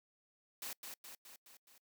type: noise with echo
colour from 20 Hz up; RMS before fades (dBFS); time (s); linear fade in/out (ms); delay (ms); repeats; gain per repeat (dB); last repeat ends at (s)
white; -44; 0.62-0.73; 2; 210; 5; -4; 1.78
effects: noise-tail reverb RT60 0.1 s tail -26 dB re dry + high-pass 200 Hz 12 dB/octave